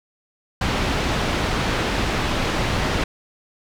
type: low-pass noise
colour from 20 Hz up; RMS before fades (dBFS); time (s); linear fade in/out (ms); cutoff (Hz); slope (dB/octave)
pink; -22; 0.61-3.04; 5; 3900; 12
effects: none